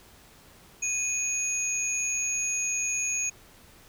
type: tone pair together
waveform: sine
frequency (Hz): 2489 / 6645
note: D#7 / G#8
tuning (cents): 0 / 0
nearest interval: octave + perfect fourth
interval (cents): 1700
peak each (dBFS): -30 / -26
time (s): 0.82-3.3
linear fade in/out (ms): 10
effects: tanh soft clip ceiling -21 dBFS + pink hiss -54 dBFS RMS until 3.88 s